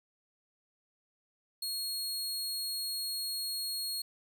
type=tone; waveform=sawtooth; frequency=4300 Hz; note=C8; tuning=47 cents sharp; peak=-31 dBFS; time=1.62-4.02 s; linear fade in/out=5 ms; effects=none